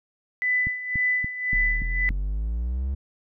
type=tone with tremolo; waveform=sine; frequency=1997 Hz; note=B6; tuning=19 cents sharp; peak=-19 dBFS; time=0.42-2.09 s; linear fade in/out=0 ms; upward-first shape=sine; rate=1.9 Hz; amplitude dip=75%
type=click train; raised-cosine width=5 ms; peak=-19 dBFS; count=6; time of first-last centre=0.67-2.107 s; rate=3.48 Hz
type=exponential sweep; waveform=triangle; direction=up; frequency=34.65 to 69.3 Hz; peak=-22 dBFS; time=1.53-2.95 s; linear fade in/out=10 ms
effects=none